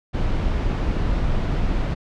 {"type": "noise", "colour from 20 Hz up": "brown", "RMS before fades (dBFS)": -21, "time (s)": [0.13, 1.95], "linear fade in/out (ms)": 20, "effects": ["low-pass 4000 Hz 12 dB/octave"]}